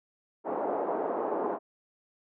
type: band-pass noise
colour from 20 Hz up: pink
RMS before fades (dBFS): -31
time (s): 0.44-1.59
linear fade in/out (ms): 50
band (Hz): 330 to 930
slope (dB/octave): 24
effects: none